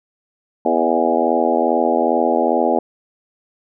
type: harmonic tone with a mistuned harmonic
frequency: 82.41 Hz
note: E2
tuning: in tune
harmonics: 3 / 4 / 5 / 6 / 7 / 8 / 9 / 10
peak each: -22 / -22 / -22 / -22 / -22 / -22 / -22 / -22 dBFS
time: 0.65-2.79 s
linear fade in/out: 5 ms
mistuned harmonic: 8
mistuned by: -20 cents
effects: none